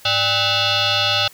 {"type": "tone with frequency modulation", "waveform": "sine", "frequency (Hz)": 103.83, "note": "G#2", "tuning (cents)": 0, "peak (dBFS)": -15, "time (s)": [0.05, 1.28], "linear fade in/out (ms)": 5, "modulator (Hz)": 696, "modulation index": 6.1, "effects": ["white hiss -46 dBFS RMS until 1.33 s"]}